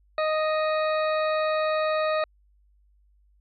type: harmonic tone with a mistuned harmonic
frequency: 622 Hz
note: D#5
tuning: 1 cent flat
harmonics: 1 / 2 / 3 / 4 / 6 / 7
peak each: -23 / -28 / -34 / -36 / -39 / -43 dBFS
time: 0.18-2.24 s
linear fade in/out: 2 ms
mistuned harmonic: 6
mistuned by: +47 cents
effects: added 50 Hz sine -58 dBFS peak until 3.4 s + MP3 96 kbps